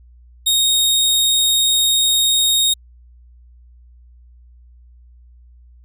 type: tone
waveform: sawtooth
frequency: 3729 Hz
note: A#7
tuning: in tune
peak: -10 dBFS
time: 0.46-2.74 s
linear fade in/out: 10 ms
effects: added 60 Hz sine -43 dBFS peak until 5.84 s